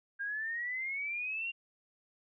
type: exponential sweep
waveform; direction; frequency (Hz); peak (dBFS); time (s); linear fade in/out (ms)
sine; up; 1600 to 2794; -34; 0.19-1.52; 20
effects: none